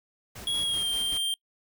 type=noise with tremolo; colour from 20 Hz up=pink; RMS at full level=-42 dBFS; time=0.35-1.18 s; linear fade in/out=10 ms; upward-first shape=square; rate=5.2 Hz; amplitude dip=45%
type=tone with pitch glide; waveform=square; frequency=3322 to 3174 Hz; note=G#7 to G7; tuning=0 to +21 cents; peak=-26 dBFS; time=0.47-1.34 s; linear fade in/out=2 ms; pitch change=-79 cents; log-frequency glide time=0.62-0.88 s
effects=noise-tail reverb RT60 0.1 s tail -25 dB re dry